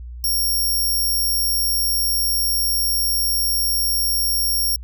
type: tone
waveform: 5% pulse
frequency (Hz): 5540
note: F8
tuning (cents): -15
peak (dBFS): -12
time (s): 0.24-4.76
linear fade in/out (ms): 2
effects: added 60 Hz sine -31 dBFS peak until 4.83 s